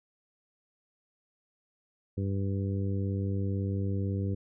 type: harmonic tone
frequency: 98 Hz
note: G2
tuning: in tune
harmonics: 1 / 2 / 3 / 4 / 5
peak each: -29 / -35 / -39 / -41 / -43 dBFS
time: 2.17-4.35 s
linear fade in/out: 10 ms
effects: none